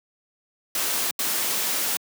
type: noise bursts at uneven times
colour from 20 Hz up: white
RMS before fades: -25 dBFS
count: 2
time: 0.75-1.11 / 1.19-1.97 s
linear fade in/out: 2 ms
effects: high-pass 200 Hz 12 dB/octave